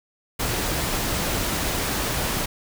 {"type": "noise", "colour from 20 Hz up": "pink", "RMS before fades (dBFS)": -25, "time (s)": [0.39, 2.46], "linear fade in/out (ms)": 10, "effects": []}